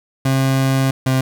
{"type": "tone pair in turn", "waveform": "30% pulse", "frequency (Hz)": [133.8, 131.12], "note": ["C3", "C3"], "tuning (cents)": [39, 4], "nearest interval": "unison", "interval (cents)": 35, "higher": "first", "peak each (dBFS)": -11, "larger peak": "neither", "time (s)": [[0.25, 0.91], [1.06, 1.21]], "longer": "first", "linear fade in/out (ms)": 5, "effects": []}